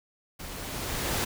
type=noise with level ramp; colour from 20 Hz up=pink; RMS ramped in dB=-41 to -27 dBFS; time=0.39-1.25 s; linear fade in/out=10 ms; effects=none